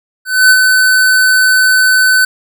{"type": "tone with ADSR envelope", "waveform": "square", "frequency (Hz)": 1513, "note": "F#6", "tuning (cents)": 38, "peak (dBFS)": -3, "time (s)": [0.25, 2.25], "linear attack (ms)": 250, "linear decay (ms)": 59, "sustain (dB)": -4, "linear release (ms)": 5, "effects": []}